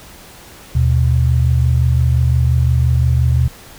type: tone pair together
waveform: sine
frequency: 77.7 / 123.47 Hz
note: D#2 / B2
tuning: -2 / 0 cents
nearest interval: minor sixth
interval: 802 cents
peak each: -13 dBFS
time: 0.75-3.48 s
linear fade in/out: 5 ms
effects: pink hiss -39 dBFS RMS until 3.78 s